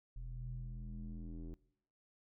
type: tone with low-pass filter sweep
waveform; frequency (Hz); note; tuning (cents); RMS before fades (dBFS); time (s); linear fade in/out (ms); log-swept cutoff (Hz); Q
square; 41.2; E1; 0; -45; 0.16-1.54; 0; 91 to 340; 3.7
effects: noise-tail reverb RT60 0.7 s tail -22 dB re dry